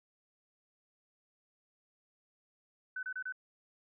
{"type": "tone bursts", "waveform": "sine", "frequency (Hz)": 1510, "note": "F#6", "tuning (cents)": 35, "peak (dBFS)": -36, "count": 4, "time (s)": [2.96, 3.324], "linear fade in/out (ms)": 5, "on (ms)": 70, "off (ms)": 28, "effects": []}